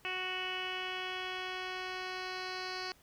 10% pulse tone with low-pass filter sweep, 370 Hz, F#4, in tune, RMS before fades -39 dBFS, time 0.05-2.92 s, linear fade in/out 0 ms, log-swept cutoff 2800 to 4300 Hz, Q 7.9, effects pink hiss -64 dBFS RMS until 3.02 s

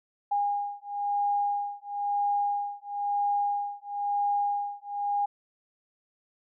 sine beating tone pair, 814 / 815 Hz, G#5 / G#5, -35 / -33 cents, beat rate 1 Hz, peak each -29 dBFS, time 0.31-5.26 s, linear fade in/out 10 ms, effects none

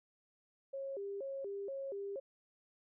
sine tone with vibrato, 466.2 Hz, A#4, in tune, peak -39 dBFS, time 0.73-2.2 s, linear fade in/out 10 ms, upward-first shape square, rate 2.1 Hz, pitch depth 270 cents each way, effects none

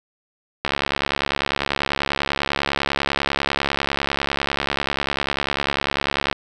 click train, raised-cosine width 0.3 ms, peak -4 dBFS, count 399, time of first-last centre 0.65-6.328 s, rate 70.1 Hz, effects none

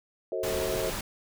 sine chord, F# diminished seventh, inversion none, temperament just, 370 / 444 / 532.8 / 639.4 Hz, F#4 / A4 / C5 / Eb5, 0 / +16 / +31 / +47 cents, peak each -34 dBFS, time 0.32-0.9 s, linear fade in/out 2 ms
pink noise, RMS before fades -34 dBFS, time 0.43-1.01 s, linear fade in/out 5 ms
effects none

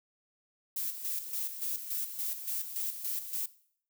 violet noise with tremolo, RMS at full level -34 dBFS, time 0.76-3.46 s, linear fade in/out 5 ms, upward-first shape square, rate 3.5 Hz, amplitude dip 60%, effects noise-tail reverb RT60 0.6 s tail -19 dB re dry

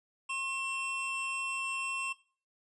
square tone pair together, 1071 / 2699 Hz, C6 / E7, +40 / +40 cents, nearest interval octave + major third, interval 1600 cents, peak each -39 / -36 dBFS, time 0.29-2.13 s, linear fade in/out 10 ms, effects noise-tail reverb RT60 0.4 s tail -17 dB re dry + resampled to 22050 Hz

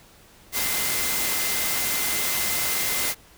sine tone in noise, 2068 Hz, C7, 21 cents flat, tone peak -33 dBFS, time 0.52-3.15 s, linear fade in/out 50 ms, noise white, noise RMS -25 dBFS, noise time 0.52-3.15 s, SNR -11 dB, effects pink hiss -52 dBFS RMS until 3.37 s

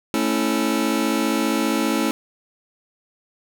sawtooth chord, A major, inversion none, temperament just, 220 / 275 / 330 Hz, A3 / C#4 / E4, 0 / -14 / +2 cents, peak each -19 dBFS, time 0.14-2.11 s, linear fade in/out 0 ms, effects none

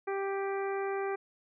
harmonic tone, 392.6 Hz, G4, 3 cents sharp, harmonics 1 / 2 / 3 / 4 / 5 / 6, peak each -32 / -38 / -42 / -44 / -46 / -48 dBFS, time 0.07-1.16 s, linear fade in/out 10 ms, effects none

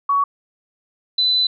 sine tone pair in turn, 1124 / 4005 Hz, C#6 / B7, +24 / +23 cents, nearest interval octave + minor seventh, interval 2199 cents, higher second, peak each -14 dBFS, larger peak neither, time 0.09-0.24 / 1.18-1.47 s, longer second, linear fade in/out 5 ms, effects none

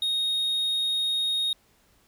triangle tone, 3729 Hz, A#7, in tune, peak -22 dBFS, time 0.02-1.53 s, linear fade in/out 2 ms, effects pink hiss -63 dBFS RMS until 2.07 s

